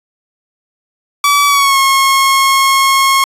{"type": "tone with pitch glide", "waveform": "sawtooth", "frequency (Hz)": [1147, 1085.1], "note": ["D6", "C#6"], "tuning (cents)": [-41, -37], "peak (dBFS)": -4, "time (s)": [1.24, 3.24], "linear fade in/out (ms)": 2, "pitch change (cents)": -96, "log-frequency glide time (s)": [1.47, 1.78], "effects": ["resampled to 32000 Hz"]}